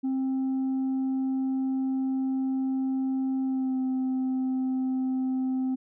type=tone with pitch glide; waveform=sine; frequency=264.2 to 259.8 Hz; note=C4 to C4; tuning=+17 to -12 cents; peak=-22 dBFS; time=0.03-5.76 s; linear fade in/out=20 ms; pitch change=-29 cents; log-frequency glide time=3.44-3.78 s; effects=tanh soft clip ceiling -24 dBFS